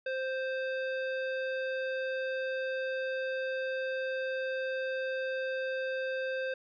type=tone with band-pass filter; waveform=square; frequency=523.3 Hz; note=C5; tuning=in tune; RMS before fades=-34 dBFS; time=0.06-6.54 s; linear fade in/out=5 ms; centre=1300 Hz; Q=0.68; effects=resampled to 11025 Hz